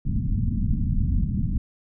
pink low-pass noise, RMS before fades -23 dBFS, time 0.05-1.58 s, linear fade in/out 5 ms, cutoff 240 Hz, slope 48 dB/octave, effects none

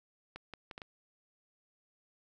clicks, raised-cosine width 0.3 ms, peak -28 dBFS, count 5, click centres 0.36 / 0.537 / 0.712 / 0.779 / 0.818 s, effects none

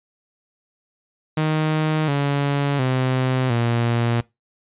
sawtooth tone with pitch steps, 155.56 / 141.83 / 129.31 / 117.89 Hz, D#3 / C#3 / C3 / A#2, 0 / +40 / -20 / +20 cents, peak -14 dBFS, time 1.37-4.21 s, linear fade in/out 5 ms, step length 710 ms, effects noise-tail reverb RT60 0.2 s tail -21 dB re dry + resampled to 8000 Hz

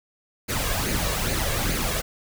pink noise with flanger, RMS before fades -25 dBFS, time 0.48-2.02 s, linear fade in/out 20 ms, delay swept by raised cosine 0.44 to 1.84 ms, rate 2.4 Hz, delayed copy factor +0.55, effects none

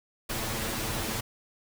pink noise with comb filter, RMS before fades -32 dBFS, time 0.29-1.21 s, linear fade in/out 10 ms, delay 9 ms, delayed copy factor +0.8, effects none

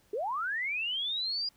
sine linear sweep, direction up, 380 to 4895 Hz, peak -30 dBFS, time 0.13-1.49 s, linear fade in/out 5 ms, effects pink hiss -66 dBFS RMS until 1.56 s

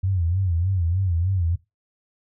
sine tone with vibrato, 89.7 Hz, F2, 47 cents sharp, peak -19 dBFS, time 0.03-1.56 s, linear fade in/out 10 ms, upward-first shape sine, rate 3.3 Hz, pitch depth 140 cents each way, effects noise-tail reverb RT60 0.2 s tail -18 dB re dry

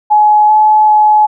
sine tone with pitch steps, 845 / 856 / 850 Hz, G#5 / A5 / G#5, +30 / -48 / +40 cents, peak -4 dBFS, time 0.1-1.27 s, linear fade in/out 20 ms, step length 390 ms, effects none

